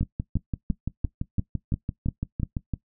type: two click trains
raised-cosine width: 5 ms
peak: -15 / -13 dBFS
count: 17 / 8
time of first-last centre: 0.03-2.737 / 0.01-2.432 s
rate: 5.91 / 2.89 Hz
effects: noise-tail reverb RT60 0.1 s tail -18 dB re dry